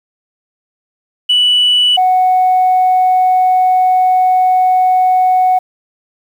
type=tone pair in turn; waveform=sine; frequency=2960 / 740 Hz; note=F#7 / F#5; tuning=0 / 0 cents; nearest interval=2 octaves; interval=2400 cents; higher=first; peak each=-6 dBFS; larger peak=neither; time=1.29-1.97 / 1.97-5.59 s; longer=second; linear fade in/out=10 ms; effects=tanh soft clip ceiling -4 dBFS + 7-bit